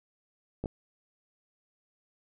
clicks, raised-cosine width 2 ms, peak -20 dBFS, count 2, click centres 0.64 / 0.658 s, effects none

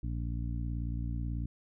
harmonic tone, 58.27 Hz, A#1, in tune, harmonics 1 / 2 / 3 / 4 / 5, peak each -34 / -37 / -44 / -45 / -46 dBFS, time 0.03-1.46 s, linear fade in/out 5 ms, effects none

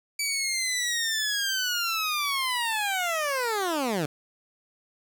15% pulse linear sweep, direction down, 2308 to 138.59 Hz, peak -19 dBFS, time 0.19-4.06 s, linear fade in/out 5 ms, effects none

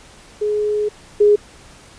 sine tone pair in turn, 420 / 414.9 Hz, G#4 / G#4, +19 / -2 cents, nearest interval unison, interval 21 cents, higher first, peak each -16 / -8 dBFS, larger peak second, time 0.41-0.89 / 1.2-1.36 s, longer first, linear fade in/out 10 ms, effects pink hiss -44 dBFS RMS until 1.98 s + resampled to 22050 Hz

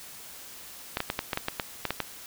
clicks, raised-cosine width 0.3 ms, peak -11 dBFS, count 11, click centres 0.971 / 1.004 / 1.101 / 1.191 / 1.332 / 1.374 / 1.484 / 1.598 / 1.853 / 1.906 / 2.003 s, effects white hiss -45 dBFS RMS until 2.26 s

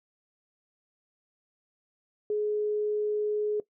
sine tone, 420.9 Hz, G#4, 23 cents sharp, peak -25 dBFS, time 2.3-3.6 s, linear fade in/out 2 ms, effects noise-tail reverb RT60 0.1 s tail -18 dB re dry

